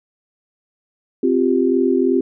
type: chord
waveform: sine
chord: C suspended fourth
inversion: none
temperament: equal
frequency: 261.6 / 349.2 / 392 Hz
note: C4 / F4 / G4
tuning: 0 / 0 / 0 cents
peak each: -17 / -18 / -18 dBFS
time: 1.23-2.21 s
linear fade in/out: 5 ms
effects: none